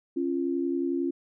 sine tone pair together, 273.5 / 344.6 Hz, C#4 / F4, -23 / -23 cents, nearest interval major third, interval 400 cents, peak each -28 dBFS, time 0.16-1.11 s, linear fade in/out 10 ms, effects none

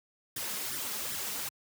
white noise with flanger, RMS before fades -36 dBFS, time 0.36-1.49 s, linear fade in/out 5 ms, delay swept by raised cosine 0.54 to 4.84 ms, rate 2.6 Hz, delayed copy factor +0.7, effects high-pass 80 Hz 12 dB/octave

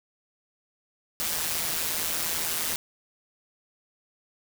white noise with amplitude modulation, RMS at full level -26 dBFS, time 1.2-2.76 s, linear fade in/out 0 ms, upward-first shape sine, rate 162 Hz, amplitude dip 65%, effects none

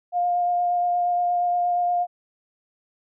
sine tone with vibrato, 707 Hz, F5, 21 cents sharp, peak -19 dBFS, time 0.12-2.07 s, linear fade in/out 50 ms, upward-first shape sine, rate 8.5 Hz, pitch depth 11 cents each way, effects none

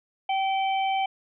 harmonic tone, 773 Hz, G5, 24 cents flat, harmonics 1 / 3 / 4, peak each -23 / -33 / -35 dBFS, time 0.29-1.06 s, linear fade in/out 5 ms, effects none

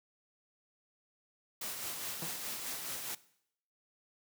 white noise with tremolo, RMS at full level -39 dBFS, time 1.61-3.15 s, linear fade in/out 5 ms, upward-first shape sine, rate 4.8 Hz, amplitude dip 35%
sawtooth tone with exponential decay, 164.1 Hz, E3, 8 cents flat, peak -33 dBFS, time 2.22-2.34 s, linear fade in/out 5 ms, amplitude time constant 24 ms
effects noise-tail reverb RT60 0.7 s tail -19 dB re dry + high-pass 100 Hz 12 dB/octave

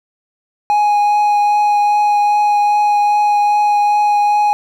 triangle tone with vibrato, 830 Hz, G#5, 1 cent flat, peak -8 dBFS, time 0.7-4.53 s, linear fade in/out 0 ms, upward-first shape triangle, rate 2.5 Hz, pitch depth 11 cents each way, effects none

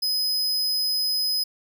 45% pulse tone, 5040 Hz, D#8, 21 cents sharp, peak -22 dBFS, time 0.02-1.44 s, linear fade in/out 10 ms, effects none

